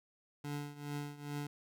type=tone with tremolo; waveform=25% pulse; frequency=145.4 Hz; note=D3; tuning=17 cents flat; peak=-33 dBFS; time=0.44-1.47 s; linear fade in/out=5 ms; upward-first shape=triangle; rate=2.4 Hz; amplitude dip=85%; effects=none